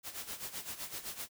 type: noise with tremolo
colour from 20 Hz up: white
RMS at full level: -40 dBFS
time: 0.03-1.29 s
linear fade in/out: 50 ms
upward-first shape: sine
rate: 7.8 Hz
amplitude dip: 75%
effects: none